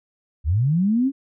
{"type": "linear sweep", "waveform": "sine", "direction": "up", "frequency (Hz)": [65.4, 282.1], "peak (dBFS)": -16, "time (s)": [0.44, 1.12], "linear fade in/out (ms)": 50, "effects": []}